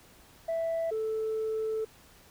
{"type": "tone pair in turn", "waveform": "sine", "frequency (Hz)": [659.3, 439.1], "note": ["E5", "A4"], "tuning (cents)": [0, -4], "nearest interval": "perfect fifth", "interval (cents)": 704, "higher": "first", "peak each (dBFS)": [-26, -27], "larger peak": "first", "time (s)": [[0.48, 0.91], [0.91, 1.85]], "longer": "second", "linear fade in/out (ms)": 10, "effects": ["tanh soft clip ceiling -26 dBFS", "pink hiss -57 dBFS RMS until 2.3 s"]}